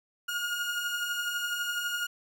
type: beating tone pair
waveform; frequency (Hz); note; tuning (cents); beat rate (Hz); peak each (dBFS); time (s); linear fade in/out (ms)
30% pulse; 1420 / 1432; F6 / F6; +28 / +43; 12; -35 / -28; 0.28-2.07; 10
effects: none